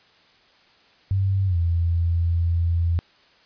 sine tone with pitch glide, 96.8 to 84.76 Hz, G2 to E2, -21 to +49 cents, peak -18 dBFS, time 1.11-2.99 s, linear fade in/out 0 ms, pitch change -230 cents, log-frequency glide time 1.46-1.57 s, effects white hiss -56 dBFS RMS until 3.45 s + resampled to 11025 Hz

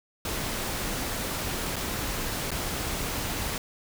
pink noise with dropouts, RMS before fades -31 dBFS, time 0.25-3.58 s, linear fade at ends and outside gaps 2 ms, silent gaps 1.759-1.764 / 2.507-2.515 s, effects none

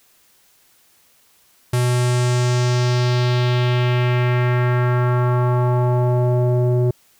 square tone with low-pass filter sweep, 123.47 Hz, B2, in tune, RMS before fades -17 dBFS, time 1.73-6.91 s, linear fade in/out 5 ms, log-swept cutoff 11000 to 460 Hz, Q 1.9, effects white hiss -56 dBFS RMS until 7.19 s

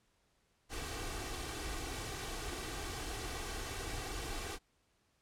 pink noise with comb filter, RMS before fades -41 dBFS, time 0.69-4.59 s, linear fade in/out 50 ms, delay 2.6 ms, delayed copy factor +0.6, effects pink hiss -75 dBFS RMS until 5.21 s + low-pass 10000 Hz 12 dB/octave

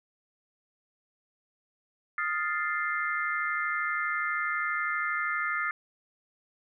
sine chord, F dominant seventh, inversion third, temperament equal, 1244.5 / 1396.9 / 1760 / 2093 Hz, Eb6 / F6 / A6 / C7, 0 / 0 / 0 / 0 cents, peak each -33 dBFS, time 2.18-5.71 s, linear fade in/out 2 ms, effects none

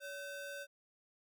45% pulse ring-modulated tone, 1046.5 Hz, C6, in tune, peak -40 dBFS, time 0-0.67 s, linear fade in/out 50 ms, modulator 480 Hz, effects none

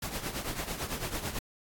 pink noise with tremolo, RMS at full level -33 dBFS, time 0.02-1.39 s, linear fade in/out 5 ms, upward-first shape triangle, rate 9 Hz, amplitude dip 75%, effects AAC 64 kbps

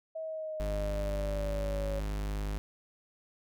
sine exponential sweep, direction down, 643 to 554.4 Hz, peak -35 dBFS, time 0.15-2 s, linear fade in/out 10 ms
45% pulse tone, 50.9 Hz, G#1, 34 cents flat, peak -32 dBFS, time 0.6-2.58 s, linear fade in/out 0 ms
effects none

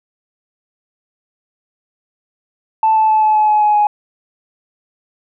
sine tone with pitch steps, 880 / 873.4 / 866.9 / 860.4 / 854 / 847.6 / 841.2 / 834.9 Hz, A5 / A5 / A5 / A5 / G#5 / G#5 / G#5 / G#5, 0 / -13 / -26 / -39 / +48 / +35 / +22 / +9 cents, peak -8 dBFS, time 2.83-3.87 s, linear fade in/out 2 ms, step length 130 ms, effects tanh soft clip ceiling -5 dBFS

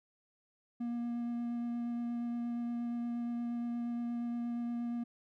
triangle tone with vibrato, 237.4 Hz, A#3, 32 cents sharp, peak -32 dBFS, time 0.8-5.04 s, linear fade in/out 10 ms, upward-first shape sine, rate 8.5 Hz, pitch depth 9 cents each way, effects none

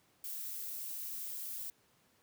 violet noise, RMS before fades -42 dBFS, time 0.24-1.7 s, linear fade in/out 2 ms, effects pink hiss -70 dBFS RMS until 2.22 s + high-pass 100 Hz 12 dB/octave

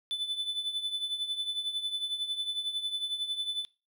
triangle tone with tremolo, 3501 Hz, A7, 9 cents flat, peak -26 dBFS, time 0.11-3.65 s, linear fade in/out 0 ms, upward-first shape triangle, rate 11 Hz, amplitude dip 75%, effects noise-tail reverb RT60 0.3 s tail -21 dB re dry

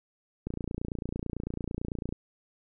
click train, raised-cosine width 3 ms, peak -20 dBFS, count 49, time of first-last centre 0.47-2.125 s, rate 29 Hz, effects none

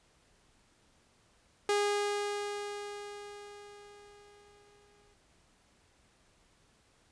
sawtooth tone with exponential decay, 410 Hz, G#4, 22 cents flat, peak -22 dBFS, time 1.69-5.14 s, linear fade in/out 2 ms, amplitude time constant 750 ms, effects pink hiss -67 dBFS RMS until 7.11 s + resampled to 22050 Hz

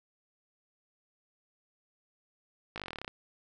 slowing click train, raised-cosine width 0.3 ms, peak -22 dBFS, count 14, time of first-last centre 2.76-3.079 s, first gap 18 ms, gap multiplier 1.05, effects none

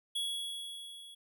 square tone with level ramp, 3352 Hz, G#7, 15 cents sharp, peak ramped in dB -32 to -50 dBFS, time 0.15-1.15 s, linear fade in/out 10 ms, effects none

